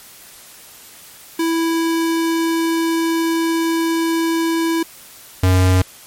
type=tone pair in turn; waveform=square; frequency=329.6 / 92.49 Hz; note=E4 / F#2; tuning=0 / 0 cents; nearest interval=octave + minor seventh; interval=2200 cents; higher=first; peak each=-16 / -11 dBFS; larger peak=second; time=1.39-4.83 / 5.43-5.82 s; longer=first; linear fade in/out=5 ms; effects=white hiss -41 dBFS RMS until 6.06 s + MP3 64 kbps